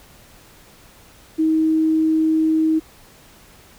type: tone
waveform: sine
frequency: 317 Hz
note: D#4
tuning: 32 cents sharp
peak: -14 dBFS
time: 1.38-2.8 s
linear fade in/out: 20 ms
effects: pink hiss -48 dBFS RMS until 3.78 s